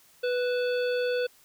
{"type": "harmonic tone with a mistuned harmonic", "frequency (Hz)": 493.9, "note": "B4", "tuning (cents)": 0, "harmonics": [1, 3, 5, 7, 9], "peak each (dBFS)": [-25, -35, -39, -42, -44], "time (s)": [0.23, 1.27], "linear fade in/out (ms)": 10, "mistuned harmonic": 5, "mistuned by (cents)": 100, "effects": ["white hiss -59 dBFS RMS until 1.44 s"]}